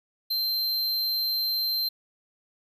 square tone, 4131 Hz, C8, 23 cents flat, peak -25 dBFS, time 0.3-1.89 s, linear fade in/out 10 ms, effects none

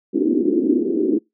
white band-pass noise, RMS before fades -18 dBFS, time 0.13-1.19 s, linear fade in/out 20 ms, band 250 to 360 Hz, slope 48 dB/octave, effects noise-tail reverb RT60 0.2 s tail -26 dB re dry

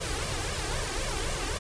pink noise with flanger, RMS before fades -31 dBFS, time 0-1.59 s, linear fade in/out 20 ms, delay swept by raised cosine 1.7 to 2.6 ms, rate 3.8 Hz, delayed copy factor +0.9, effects resampled to 22050 Hz

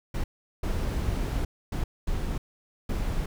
brown noise bursts at uneven times, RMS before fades -28 dBFS, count 5, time 0.14-0.24 / 0.63-1.45 / 1.72-1.84 / 2.07-2.38 / 2.89-3.26 s, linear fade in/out 5 ms, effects none

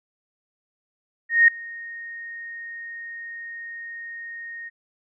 sine tone with ADSR envelope, 1857 Hz, A#6, 7 cents flat, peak -9 dBFS, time 1.29-4.7 s, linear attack 190 ms, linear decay 4 ms, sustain -24 dB, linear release 25 ms, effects none

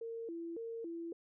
sine tone with vibrato, 392 Hz, G4, in tune, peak -40 dBFS, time 0.01-1.13 s, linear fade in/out 5 ms, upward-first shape square, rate 1.8 Hz, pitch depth 270 cents each way, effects none

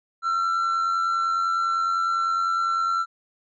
triangle tone with amplitude modulation, 1351 Hz, E6, 42 cents sharp, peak -17 dBFS, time 0.22-3.06 s, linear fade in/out 50 ms, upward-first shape sine, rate 89.9 Hz, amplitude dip 45%, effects resampled to 16000 Hz

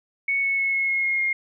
sine tone with pitch steps, 2217 / 2203 / 2189 / 2175 / 2161 / 2148 / 2134 Hz, C#7 / C#7 / C#7 / C#7 / C#7 / C7 / C7, 0 / -11 / -22 / -33 / -45 / +45 / +34 cents, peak -20 dBFS, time 0.28-1.33 s, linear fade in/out 5 ms, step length 150 ms, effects none

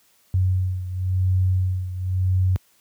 sine beating tone pair, 92.5 / 93.45 Hz, F#2 / F#2, 0 / +18 cents, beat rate 0.95 Hz, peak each -19 / -24 dBFS, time 0.34-2.56 s, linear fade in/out 0 ms, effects white hiss -60 dBFS RMS until 2.8 s + high-pass 60 Hz 12 dB/octave

